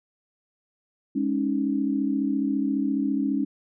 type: chord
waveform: sine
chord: Ab suspended fourth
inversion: none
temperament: just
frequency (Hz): 207.7 / 276.9 / 311.5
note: Ab3 / Db4 / Eb4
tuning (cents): 0 / -2 / +2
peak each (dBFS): -28 / -24 / -29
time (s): 1.15-3.45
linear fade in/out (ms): 10
effects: none